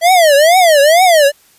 square tone with vibrato, 648 Hz, E5, 30 cents flat, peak -6 dBFS, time 0.01-1.32 s, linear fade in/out 50 ms, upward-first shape triangle, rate 2.2 Hz, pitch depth 290 cents each way, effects white hiss -49 dBFS RMS until 1.58 s + resampled to 32000 Hz

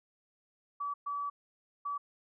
sine tone bursts at uneven times, 1147 Hz, D6, 41 cents flat, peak -33 dBFS, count 3, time 0.8-0.94 / 1.06-1.3 / 1.85-1.98 s, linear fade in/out 10 ms, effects none

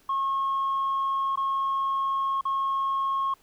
sine tone with dropouts, 1086 Hz, C#6, 36 cents flat, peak -22 dBFS, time 0.09-3.34 s, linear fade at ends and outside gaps 5 ms, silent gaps 1.358-1.373 / 2.411-2.452 s, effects tanh soft clip ceiling -21 dBFS + pink hiss -61 dBFS RMS until 3.42 s

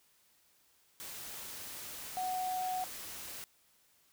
sine tone in noise, 740 Hz, F#5, in tune, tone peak -33 dBFS, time 2.17-2.84 s, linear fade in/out 0 ms, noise white, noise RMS -45 dBFS, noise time 1-3.44 s, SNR +9 dB, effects white hiss -69 dBFS RMS until 4.12 s

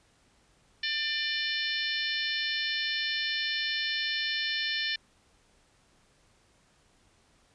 harmonic tone with a mistuned harmonic, 595 Hz, D5, 22 cents sharp, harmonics 3 / 4 / 5 / 6 / 7 / 8 / 9, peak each -33 / -37 / -35 / -36 / -36 / -45 / -39 dBFS, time 0.83-4.96 s, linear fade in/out 5 ms, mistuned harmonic 7, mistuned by +22 cents, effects pink hiss -65 dBFS RMS until 7.54 s + resampled to 22050 Hz

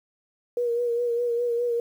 sine tone with vibrato, 476.5 Hz, A#4, 38 cents sharp, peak -22 dBFS, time 0.57-1.8 s, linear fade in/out 2 ms, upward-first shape sine, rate 4.9 Hz, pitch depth 34 cents each way, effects 9-bit

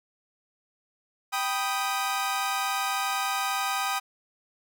sawtooth chord, G augmented, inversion none, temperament equal, 784 / 987.8 / 1244.5 Hz, G5 / B5 / D#6, 0 / 0 / 0 cents, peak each -26 / -30 / -26 dBFS, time 1.32-4 s, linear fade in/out 20 ms, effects none

